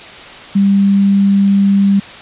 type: tone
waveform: sine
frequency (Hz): 198.1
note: G3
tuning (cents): +18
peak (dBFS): -7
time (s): 0.55-2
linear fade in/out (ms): 10
effects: white hiss -32 dBFS RMS until 2.21 s + resampled to 8000 Hz